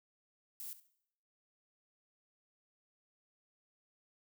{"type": "noise with echo", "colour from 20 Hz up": "violet", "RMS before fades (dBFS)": -45, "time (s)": [0.6, 0.73], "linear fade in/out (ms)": 0, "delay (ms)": 69, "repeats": 2, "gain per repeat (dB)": -15, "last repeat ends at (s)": 0.868, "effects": ["noise-tail reverb RT60 0.7 s tail -18 dB re dry"]}